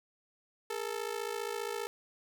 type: ring-modulated tone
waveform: sawtooth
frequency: 440 Hz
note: A4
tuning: in tune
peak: -28 dBFS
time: 0.7-1.87 s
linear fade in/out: 0 ms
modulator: 27.5 Hz
effects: none